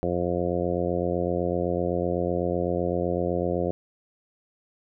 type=harmonic tone; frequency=87.9 Hz; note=F2; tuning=12 cents sharp; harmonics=1 / 2 / 3 / 4 / 5 / 6 / 7 / 8; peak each=-33 / -31 / -34 / -30 / -31 / -29 / -34 / -35 dBFS; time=0.03-3.71 s; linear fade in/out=0 ms; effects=none